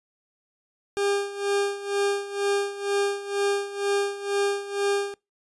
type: tone with tremolo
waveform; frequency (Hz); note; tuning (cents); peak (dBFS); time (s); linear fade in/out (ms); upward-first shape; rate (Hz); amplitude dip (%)
40% pulse; 401.9; G4; +43; -20; 0.97-5.14; 0; sine; 2.1; 80
effects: noise-tail reverb RT60 0.2 s tail -23 dB re dry + resampled to 24000 Hz